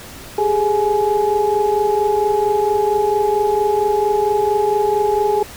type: tone cluster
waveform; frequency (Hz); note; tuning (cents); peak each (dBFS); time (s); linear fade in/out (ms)
sine; 401.8 / 426.2 / 841; G4 / G#4 / G#5; +43 / +45 / +22; -18; 0.38-5.43; 5
effects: pink hiss -36 dBFS RMS until 5.56 s